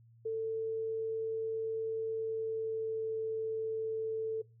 sine tone with pitch glide, 445.4 to 442.6 Hz, A4 to A4, +21 to +10 cents, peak -32 dBFS, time 0.25-4.42 s, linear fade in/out 10 ms, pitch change -11 cents, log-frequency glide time 2.11-3.18 s, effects noise-tail reverb RT60 0.3 s tail -23 dB re dry + added 115 Hz sine -58 dBFS peak until 4.6 s

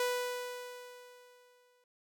sawtooth tone with exponential decay, 493.9 Hz, B4, in tune, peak -25 dBFS, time 0-1.84 s, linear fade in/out 2 ms, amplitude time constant 400 ms, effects none

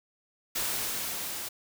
white noise with level ramp, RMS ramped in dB -30 to -37 dBFS, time 0.55-1.49 s, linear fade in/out 10 ms, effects none

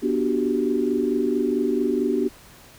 sine chord, G major seventh, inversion first, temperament just, 245 / 294 / 367.5 / 392 Hz, B3 / D4 / F#4 / G4, -14 / +2 / -12 / 0 cents, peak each -25 dBFS, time 0.02-2.29 s, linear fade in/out 20 ms, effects pink hiss -48 dBFS RMS until 2.78 s

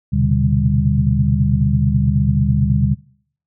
sine tone cluster, 77 / 123.5 / 132.7 / 147.4 / 198.9 Hz, D#2 / B2 / C3 / D3 / G3, -17 / 0 / +25 / +7 / +25 cents, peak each -19 dBFS, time 0.12-2.95 s, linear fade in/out 20 ms, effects noise-tail reverb RT60 0.6 s tail -23 dB re dry

